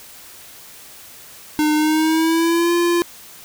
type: tone with pitch glide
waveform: square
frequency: 303.8 to 345 Hz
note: D#4 to F4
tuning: -41 to -21 cents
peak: -15 dBFS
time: 1.59-3.02 s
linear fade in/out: 0 ms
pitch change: +220 cents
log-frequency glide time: 1.75-2.73 s
effects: white hiss -41 dBFS RMS until 3.44 s